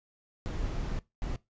brown noise bursts at uneven times, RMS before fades -33 dBFS, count 2, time 0.46-0.99 / 1.22-1.36 s, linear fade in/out 0 ms, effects noise-tail reverb RT60 0.2 s tail -20 dB re dry + resampled to 16000 Hz

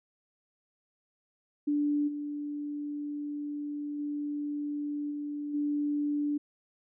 sine tone with level steps, 292.6 Hz, D4, 6 cents flat, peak -25 / -33 / -31 / -33 / -27 dBFS, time 1.67-6.38 s, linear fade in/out 10 ms, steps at 2.07 / 3.98 / 5.1 / 5.53 s, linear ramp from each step 20 ms, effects none

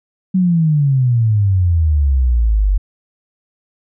sine exponential sweep, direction down, 190.4 to 46.25 Hz, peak -10 dBFS, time 0.34-2.78 s, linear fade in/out 10 ms, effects none

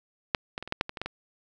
clicks, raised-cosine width 0.3 ms, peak -6 / -16 / -21 / -24 / -11 / -7 / -18 / -20 / -15 / -17 dBFS, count 10, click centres 0.348 / 0.579 / 0.626 / 0.676 / 0.724 / 0.811 / 0.894 / 0.972 / 1.016 / 1.06 s, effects none

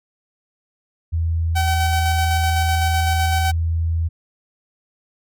sine tone, 82.41 Hz, E2, in tune, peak -17 dBFS, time 1.12-4.09 s, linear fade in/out 20 ms
sawtooth tone with tremolo, 764 Hz, G5, 45 cents flat, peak -15 dBFS, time 1.55-3.52 s, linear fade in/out 20 ms, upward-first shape square, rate 7.9 Hz, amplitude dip 25%
effects none

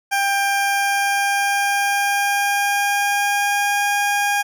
20% pulse tone with pitch glide, 795 to 813.1 Hz, G5 to G#5, +24 to -37 cents, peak -12 dBFS, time 0.11-4.43 s, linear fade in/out 20 ms, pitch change +39 cents, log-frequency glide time 0.31-3.87 s, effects none

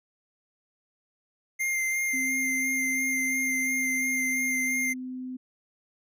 square tone with vibrato, 2102 Hz, C7, 7 cents sharp, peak -26 dBFS, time 1.59-4.94 s, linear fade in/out 20 ms, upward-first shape sine, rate 2.9 Hz, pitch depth 16 cents each way
sine tone with pitch glide, 261.6 to 255.2 Hz, C4 to C4, 0 to -43 cents, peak -33 dBFS, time 2.13-5.37 s, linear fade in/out 10 ms, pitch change -43 cents, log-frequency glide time 3.14-4.75 s
effects none

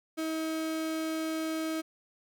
35% pulse tone, 318.9 Hz, D#4, 43 cents sharp, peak -29 dBFS, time 0.17-1.82 s, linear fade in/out 20 ms, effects none

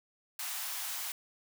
white high-pass noise, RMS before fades -38 dBFS, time 0.39-1.12 s, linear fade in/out 2 ms, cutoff 680 Hz, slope 48 dB/octave, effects none

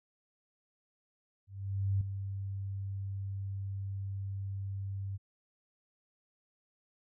sine tone with ADSR envelope, 98 Hz, G2, in tune, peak -26 dBFS, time 1.47-5.18 s, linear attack 540 ms, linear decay 4 ms, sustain -9 dB, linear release 26 ms, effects none

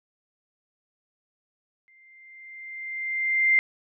sine tone with exponential growth, 2093 Hz, C7, in tune, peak -15 dBFS, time 1.88-3.59 s, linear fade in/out 0 ms, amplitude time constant 370 ms, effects none

